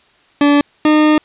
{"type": "tone pair in turn", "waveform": "40% pulse", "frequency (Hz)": [288.6, 305.2], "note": ["D4", "D#4"], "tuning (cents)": [-30, -33], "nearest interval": "minor second", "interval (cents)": 97, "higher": "second", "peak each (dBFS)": -7, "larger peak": "neither", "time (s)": [[0.41, 0.61], [0.85, 1.18]], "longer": "second", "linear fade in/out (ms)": 2, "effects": ["white hiss -52 dBFS RMS until 1.24 s", "resampled to 8000 Hz"]}